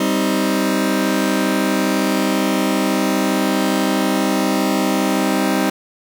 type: chord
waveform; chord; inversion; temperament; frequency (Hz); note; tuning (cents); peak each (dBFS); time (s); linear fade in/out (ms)
sawtooth; C minor; second; just; 196.22 / 261.6 / 314; G3 / C4 / Eb4; +2 / 0 / +16; -16; 0-5.7; 5
effects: none